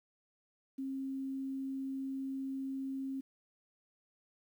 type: tone with quantisation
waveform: sine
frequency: 268.5 Hz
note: C4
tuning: 45 cents sharp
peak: -36 dBFS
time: 0.78-3.21 s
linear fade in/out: 10 ms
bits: 11
effects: none